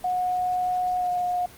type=tone with pitch glide; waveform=sine; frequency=728 to 717.1 Hz; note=F#5 to F5; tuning=-28 to +46 cents; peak=-22 dBFS; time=0.04-1.46 s; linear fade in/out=5 ms; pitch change=-26 cents; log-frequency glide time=0.98-1.09 s; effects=pink hiss -47 dBFS RMS until 1.57 s + Opus 32 kbps